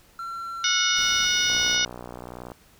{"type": "tone with pitch glide", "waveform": "triangle", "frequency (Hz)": [1359, 1350.4], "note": ["F6", "E6"], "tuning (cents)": [-48, 41], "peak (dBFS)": -29, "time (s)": [0.19, 1.25], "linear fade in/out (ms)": 2, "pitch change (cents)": -11, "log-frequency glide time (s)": [0.37, 0.96]}
{"type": "harmonic tone", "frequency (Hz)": 730, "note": "F#5", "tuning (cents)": -24, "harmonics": [2, 3, 4, 5, 6, 7, 8], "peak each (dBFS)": [-27, -29, -27, -26, -35, -29, -27], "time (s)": [0.64, 1.85], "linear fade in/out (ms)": 2}
{"type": "noise", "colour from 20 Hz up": "pink", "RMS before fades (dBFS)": -41, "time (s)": [0.94, 1.79], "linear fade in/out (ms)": 50}
{"type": "click train", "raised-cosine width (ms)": 1, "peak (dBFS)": -23, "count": 63, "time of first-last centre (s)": [1.5, 2.518], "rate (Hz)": 60.9}
{"effects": ["pink hiss -56 dBFS RMS until 2.79 s"]}